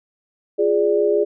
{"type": "chord", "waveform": "sine", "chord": "D diminished", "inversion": "first", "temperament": "equal", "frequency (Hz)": [349.2, 415.3, 587.3], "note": ["F4", "Ab4", "D5"], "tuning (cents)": [0, 0, 0], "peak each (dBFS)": [-22, -16, -21], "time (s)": [0.58, 1.25], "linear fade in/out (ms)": 20, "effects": []}